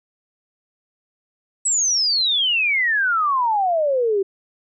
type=exponential sweep; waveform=sine; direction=down; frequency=7980 to 378.6 Hz; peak=-16 dBFS; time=1.65-4.23 s; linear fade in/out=10 ms; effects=none